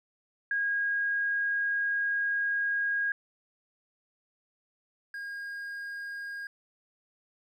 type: tone pair in turn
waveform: sine / triangle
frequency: 1635 / 1626.8 Hz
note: G#6 / G#6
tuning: -28 / -36 cents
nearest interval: unison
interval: 8 cents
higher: first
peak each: -26 / -34 dBFS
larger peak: first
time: 0.51-3.12 / 5.14-6.47 s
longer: first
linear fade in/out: 2 ms
effects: none